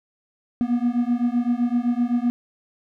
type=beating tone pair; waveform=triangle; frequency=237.4 / 245.2 Hz; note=A#3 / B3; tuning=+32 / -12 cents; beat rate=7.8 Hz; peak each=-20 dBFS; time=0.61-2.3 s; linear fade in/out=0 ms; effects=none